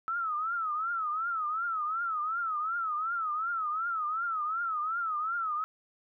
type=tone with vibrato; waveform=sine; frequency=1300 Hz; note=E6; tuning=24 cents flat; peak=-29 dBFS; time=0.08-5.64 s; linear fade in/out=0 ms; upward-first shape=triangle; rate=2.7 Hz; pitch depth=160 cents each way; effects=none